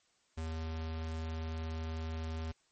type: tone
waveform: square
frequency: 80.3 Hz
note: E2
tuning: 45 cents flat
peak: -37 dBFS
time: 0.37-2.52 s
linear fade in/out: 10 ms
effects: white hiss -72 dBFS RMS until 2.71 s + MP3 32 kbps